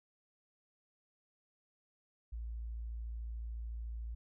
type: tone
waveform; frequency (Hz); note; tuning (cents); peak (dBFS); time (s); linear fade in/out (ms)
sine; 56.9; A#1; -41; -39; 2.32-4.15; 10
effects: none